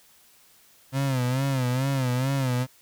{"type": "tone with vibrato", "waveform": "35% pulse", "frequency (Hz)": 130.81, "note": "C3", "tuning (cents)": 0, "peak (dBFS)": -21, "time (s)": [0.92, 2.67], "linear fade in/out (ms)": 50, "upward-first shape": "sine", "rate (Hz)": 2.3, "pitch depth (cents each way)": 99, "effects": ["white hiss -57 dBFS RMS until 2.81 s"]}